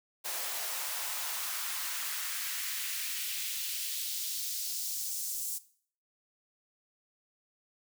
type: noise with high-pass filter sweep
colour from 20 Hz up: white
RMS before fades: -36 dBFS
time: 0.24-5.59 s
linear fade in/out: 20 ms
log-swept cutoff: 550 to 7400 Hz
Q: 1.3
effects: noise-tail reverb RT60 0.5 s tail -17 dB re dry